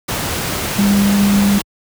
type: tone in noise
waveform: sine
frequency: 201.3 Hz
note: G3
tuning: 46 cents sharp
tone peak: -10 dBFS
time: 0.78-1.59 s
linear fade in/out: 10 ms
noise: pink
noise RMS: -20 dBFS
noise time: 0.08-1.62 s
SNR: +7 dB
effects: high-pass 60 Hz 12 dB/octave